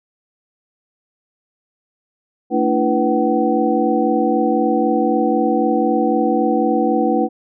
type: tone cluster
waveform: sine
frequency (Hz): 225 / 291.3 / 335.2 / 491.4 / 757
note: A3 / D4 / E4 / B4 / F#5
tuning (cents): +39 / -14 / +29 / -9 / +39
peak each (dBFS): -20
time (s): 2.5-7.29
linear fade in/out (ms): 50
effects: none